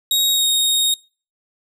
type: tone with pitch glide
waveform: sawtooth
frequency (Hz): 3778 to 3732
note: A#7 to A#7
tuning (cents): +22 to +1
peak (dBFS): -12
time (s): 0.11-0.94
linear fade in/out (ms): 2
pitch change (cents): -21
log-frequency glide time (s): 0.31-0.47
effects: noise-tail reverb RT60 0.4 s tail -26 dB re dry